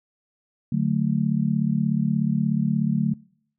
sine chord, D major, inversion none, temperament just, 146.83 / 183.54 / 220.2 Hz, D3 / F#3 / A3, 0 / -14 / +2 cents, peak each -24 dBFS, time 0.72-3.14 s, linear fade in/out 5 ms, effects noise-tail reverb RT60 0.7 s tail -26 dB re dry

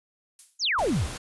violet noise with exponential decay, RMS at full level -40 dBFS, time 0.39-0.68 s, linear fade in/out 1 ms, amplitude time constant 61 ms
sine exponential sweep, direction down, 7130 to 51.9 Hz, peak -22 dBFS, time 0.59-1.08 s, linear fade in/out 50 ms
pink noise, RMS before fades -36 dBFS, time 0.78-1.18 s, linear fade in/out 10 ms
effects resampled to 24000 Hz

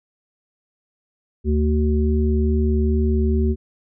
harmonic tone, 75.2 Hz, D2, 42 cents sharp, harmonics 1 / 3 / 5, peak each -17 / -22 / -24 dBFS, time 1.44-3.56 s, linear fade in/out 50 ms, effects none

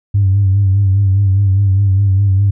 sine tone with vibrato, 98 Hz, G2, in tune, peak -7 dBFS, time 0.14-2.51 s, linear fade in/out 10 ms, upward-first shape sine, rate 4.9 Hz, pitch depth 58 cents each way, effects tanh soft clip ceiling -4 dBFS

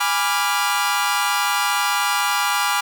sawtooth chord, G# diminished seventh, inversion none, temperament equal with one note detuned, 822.5 / 987.8 / 1174.7 / 1396.9 Hz, G#5 / B5 / D6 / F6, -17 / 0 / 0 / 0 cents, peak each -20 dBFS, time 0-2.81 s, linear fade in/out 10 ms, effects none

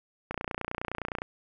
click train, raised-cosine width 0.5 ms, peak -17 dBFS, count 28, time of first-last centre 0.31-1.219 s, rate 29.7 Hz, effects none

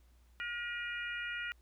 harmonic tone with a mistuned harmonic, 476.7 Hz, A#4, 39 cents sharp, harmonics 3 / 4 / 5 / 6, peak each -40 / -42 / -44 / -46 dBFS, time 0.4-1.52 s, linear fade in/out 0 ms, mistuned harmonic 5, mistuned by +24 cents, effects added 60 Hz sine -61 dBFS peak until 1.61 s + pink hiss -73 dBFS RMS until 1.61 s

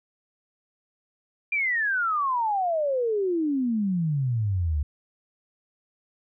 sine exponential sweep, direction down, 2414 to 70.2 Hz, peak -22 dBFS, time 1.52-4.83 s, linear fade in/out 5 ms, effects none

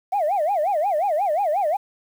sine tone with vibrato, 700 Hz, F5, 4 cents sharp, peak -17 dBFS, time 0.12-1.77 s, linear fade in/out 10 ms, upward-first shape sine, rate 5.6 Hz, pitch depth 290 cents each way, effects tanh soft clip ceiling -15 dBFS + 8-bit

